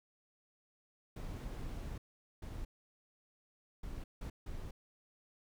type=noise bursts at uneven times; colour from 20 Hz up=brown; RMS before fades=-43 dBFS; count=5; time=1.16-1.98 / 2.42-2.65 / 3.83-4.04 / 4.21-4.3 / 4.46-4.71 s; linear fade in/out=5 ms; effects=none